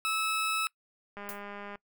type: tone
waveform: 20% pulse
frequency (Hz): 1301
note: E6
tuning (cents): -23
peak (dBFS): -23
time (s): 0.05-0.67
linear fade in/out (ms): 0
type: click train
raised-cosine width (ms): 0.5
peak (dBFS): -28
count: 120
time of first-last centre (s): 1.17-1.756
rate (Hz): 203
type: noise with exponential decay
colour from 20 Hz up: violet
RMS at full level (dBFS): -36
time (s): 1.29-1.42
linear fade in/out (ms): 0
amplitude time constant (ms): 27
effects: noise-tail reverb RT60 0.1 s tail -23 dB re dry